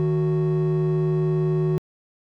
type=tone pair together; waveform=triangle; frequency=155.56 / 370 Hz; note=D#3 / F#4; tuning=0 / 0 cents; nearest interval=octave + minor third; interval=1500 cents; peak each=-17 / -20 dBFS; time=0-1.78 s; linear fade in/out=0 ms; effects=tanh soft clip ceiling -14 dBFS